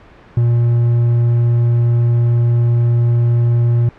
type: tone with ADSR envelope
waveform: triangle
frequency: 118.6 Hz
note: A#2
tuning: 30 cents sharp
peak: -6 dBFS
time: 0.37-3.89 s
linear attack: 3 ms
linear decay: 23 ms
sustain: -2 dB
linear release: 3 ms
effects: pink hiss -42 dBFS RMS until 3.98 s + low-pass 2000 Hz 12 dB/octave